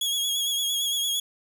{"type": "tone with vibrato", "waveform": "sawtooth", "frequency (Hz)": 3322, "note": "G#7", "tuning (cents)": 0, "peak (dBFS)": -21, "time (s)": [0.01, 1.2], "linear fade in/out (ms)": 5, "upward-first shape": "sine", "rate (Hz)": 8.8, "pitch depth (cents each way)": 36, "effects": []}